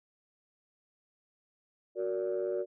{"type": "chord", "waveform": "sine", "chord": "Gb augmented", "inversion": "none", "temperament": "equal with one note detuned", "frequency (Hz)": [370, 466.2, 577.9], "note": ["Gb4", "Bb4", "D5"], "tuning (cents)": [0, 0, -28], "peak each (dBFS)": [-32, -35, -34], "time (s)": [1.95, 2.66], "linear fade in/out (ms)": 50, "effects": ["tanh soft clip ceiling -24 dBFS"]}